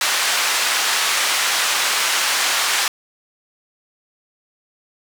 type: band-pass noise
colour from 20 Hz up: pink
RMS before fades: -19 dBFS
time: 0.01-2.88 s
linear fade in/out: 2 ms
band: 1200 to 9000 Hz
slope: 12 dB/octave
effects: none